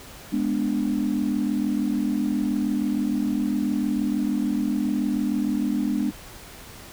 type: chord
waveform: sine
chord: G# diminished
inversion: none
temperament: equal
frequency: 207.7 / 246.9 / 293.7 Hz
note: G#3 / B3 / D4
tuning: 0 / 0 / 0 cents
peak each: -25 dBFS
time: 0.32-6.11 s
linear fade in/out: 10 ms
effects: tanh soft clip ceiling -13 dBFS + pink hiss -43 dBFS RMS until 6.92 s